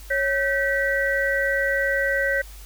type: tone cluster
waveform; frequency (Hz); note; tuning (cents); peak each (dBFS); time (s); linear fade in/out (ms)
sine; 552 / 1543 / 1940; C#5 / G6 / B6; -7 / -28 / -31; -24; 0.1-2.42; 10
effects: added 50 Hz sine -39 dBFS peak until 2.65 s + white hiss -47 dBFS RMS until 2.65 s